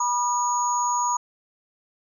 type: tone cluster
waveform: sine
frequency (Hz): 972 / 1214 / 6690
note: B5 / D#6 / G#8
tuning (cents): -28 / -43 / +12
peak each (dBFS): -22 / -29 / -28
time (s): 0-1.17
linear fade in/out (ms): 5
effects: none